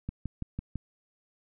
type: click train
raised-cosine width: 5 ms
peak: -21 dBFS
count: 5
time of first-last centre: 0.09-0.757 s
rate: 6 Hz
effects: none